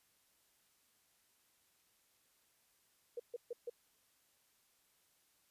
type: tone bursts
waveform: sine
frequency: 478.8 Hz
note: A#4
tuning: 46 cents sharp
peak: -39 dBFS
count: 4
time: 3.17-3.698 s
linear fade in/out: 5 ms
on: 27 ms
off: 140 ms
effects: white hiss -74 dBFS RMS until 5.5 s + resampled to 32000 Hz